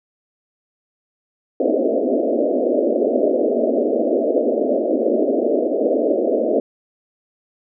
white band-pass noise, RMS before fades -18 dBFS, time 1.6-6.6 s, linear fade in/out 2 ms, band 230 to 650 Hz, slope 96 dB/octave, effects none

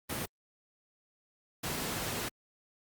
pink noise bursts at uneven times, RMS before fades -35 dBFS, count 2, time 0.09-0.26 / 1.63-2.29 s, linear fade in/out 10 ms, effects high-pass 80 Hz 12 dB/octave + Opus 32 kbps

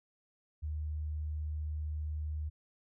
sine tone, 76.3 Hz, D#2, 33 cents flat, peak -34 dBFS, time 0.62-2.5 s, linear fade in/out 20 ms, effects none

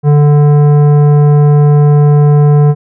sine tone with tanh clipping, 146.83 Hz, D3, in tune, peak -5 dBFS, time 0.03-2.75 s, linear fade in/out 50 ms, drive 13 dB, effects none

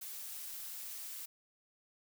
blue noise, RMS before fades -45 dBFS, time 0.01-1.26 s, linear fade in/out 10 ms, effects none

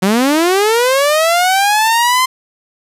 sawtooth linear sweep, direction up, 180 to 1042 Hz, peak -6 dBFS, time 0.02-2.26 s, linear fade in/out 10 ms, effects resampled to 32000 Hz + 7-bit

